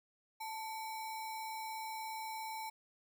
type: tone with sample-and-hold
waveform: sine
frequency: 883 Hz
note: A5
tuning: 6 cents sharp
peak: -40 dBFS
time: 0.4-2.7 s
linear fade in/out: 10 ms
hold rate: 3150 Hz
effects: none